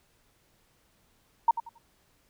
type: tone with echo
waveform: sine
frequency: 926 Hz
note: A#5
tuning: 12 cents flat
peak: -16 dBFS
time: 1.48-1.51 s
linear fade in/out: 5 ms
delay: 91 ms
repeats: 3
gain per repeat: -12 dB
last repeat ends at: 1.783 s
effects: pink hiss -67 dBFS RMS until 2.29 s